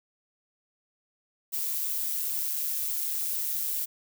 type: noise with amplitude modulation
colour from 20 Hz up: violet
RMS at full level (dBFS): -28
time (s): 1.52-3.86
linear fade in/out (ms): 20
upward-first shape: sine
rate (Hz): 151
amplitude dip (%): 50
effects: none